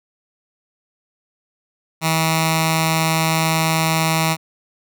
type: tone with notch filter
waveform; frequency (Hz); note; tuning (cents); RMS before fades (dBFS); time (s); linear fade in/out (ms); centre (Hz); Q
10% pulse; 161; E3; -41; -18; 2.01-4.37; 50; 420; 0.51
effects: none